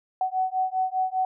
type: beating tone pair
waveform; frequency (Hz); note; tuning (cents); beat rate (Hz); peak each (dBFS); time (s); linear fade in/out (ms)
sine; 747 / 752; F#5 / F#5; +16 / +28; 5; -26; 0.21-1.25; 2
effects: none